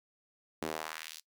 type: tone with high-pass filter sweep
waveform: sawtooth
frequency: 79 Hz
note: D#2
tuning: 27 cents sharp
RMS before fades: -41 dBFS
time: 0.62-1.2 s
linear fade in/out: 5 ms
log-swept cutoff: 280 to 5000 Hz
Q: 1.2
effects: noise-tail reverb RT60 0.1 s tail -21 dB re dry